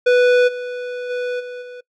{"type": "tone with level steps", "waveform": "square", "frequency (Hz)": 493.9, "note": "B4", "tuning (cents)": 0, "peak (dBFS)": [-11, -25, -21, -29, -33], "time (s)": [0.06, 1.81], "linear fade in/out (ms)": 10, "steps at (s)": [0.47, 1.09, 1.39, 1.61], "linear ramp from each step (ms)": 20, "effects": ["noise-tail reverb RT60 0.1 s tail -23 dB re dry", "low-pass 3000 Hz 12 dB/octave"]}